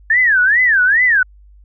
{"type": "tone with vibrato", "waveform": "sine", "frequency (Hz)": 1722, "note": "A6", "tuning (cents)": -38, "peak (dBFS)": -9, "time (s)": [0.1, 1.23], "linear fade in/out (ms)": 5, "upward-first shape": "sine", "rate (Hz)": 2.4, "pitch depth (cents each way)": 280, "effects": ["added 50 Hz sine -41 dBFS peak until 1.64 s"]}